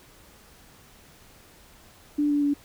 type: tone with pitch steps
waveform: sine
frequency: 293.7 / 290.3 / 287 Hz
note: D4 / D4 / D4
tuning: 0 / -20 / -40 cents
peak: -20 dBFS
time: 2.18-2.54 s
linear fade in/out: 10 ms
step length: 120 ms
effects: pink hiss -53 dBFS RMS until 2.64 s